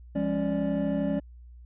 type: tone cluster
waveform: triangle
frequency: 172.7 / 204.9 / 277.5 / 584 Hz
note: F3 / G#3 / C#4 / D5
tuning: -19 / -23 / +2 / -10 cents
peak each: -30 / -28 / -27 / -30 dBFS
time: 0.15-1.2 s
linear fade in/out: 10 ms
effects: added 60 Hz sine -45 dBFS peak until 1.65 s + resampled to 8000 Hz